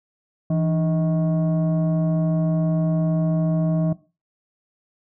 sine tone with frequency modulation, 164.81 Hz, E3, in tune, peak -17 dBFS, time 0.5-3.93 s, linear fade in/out 5 ms, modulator 467 Hz, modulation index 0.61, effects noise-tail reverb RT60 0.3 s tail -18 dB re dry + tanh soft clip ceiling -13 dBFS

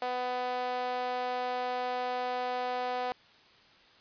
sawtooth tone with high-pass filter, 249.6 Hz, B3, 19 cents sharp, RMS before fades -33 dBFS, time 0.02-3.12 s, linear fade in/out 0 ms, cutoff 640 Hz, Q 5, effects white hiss -59 dBFS RMS until 4 s + resampled to 11025 Hz

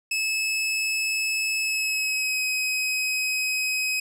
sawtooth tone with pitch glide, 2597 to 2532 Hz, E7 to D#7, -26 to +30 cents, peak -20 dBFS, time 0.11-4 s, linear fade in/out 5 ms, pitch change -44 cents, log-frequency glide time 1.6-2.43 s, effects low-pass 12000 Hz 12 dB/octave

